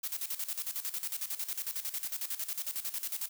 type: noise with tremolo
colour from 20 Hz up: blue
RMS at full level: -35 dBFS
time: 0.03-3.29 s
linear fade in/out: 10 ms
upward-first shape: square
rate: 11 Hz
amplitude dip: 75%
effects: none